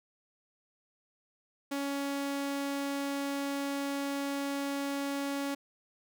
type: tone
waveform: sawtooth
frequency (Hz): 279.8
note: C#4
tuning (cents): +16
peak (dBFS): -28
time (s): 1.71-5.55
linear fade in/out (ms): 10
effects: none